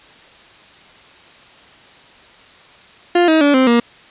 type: tone with pitch steps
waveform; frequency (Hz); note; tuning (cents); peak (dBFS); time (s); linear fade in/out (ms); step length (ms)
30% pulse; 350 / 317.3 / 287.6 / 260.7 / 236.3; F4 / D#4 / D4 / C4 / A#3; +4 / +34 / -36 / -6 / +24; -7; 3.15-3.8; 5; 130
effects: white hiss -44 dBFS RMS until 4.1 s + resampled to 8000 Hz